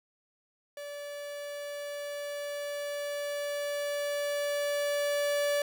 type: tone with level ramp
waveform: 45% pulse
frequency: 578 Hz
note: D5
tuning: 28 cents flat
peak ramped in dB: -39 to -26 dBFS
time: 0.77-5.62 s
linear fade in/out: 2 ms
effects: none